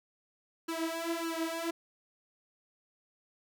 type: tone with flanger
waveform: sawtooth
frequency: 330.6 Hz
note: E4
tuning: 5 cents sharp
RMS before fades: -35 dBFS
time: 0.68-1.71 s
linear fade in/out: 10 ms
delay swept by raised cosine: 0.69 to 4.89 ms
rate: 1.7 Hz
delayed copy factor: +1
effects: none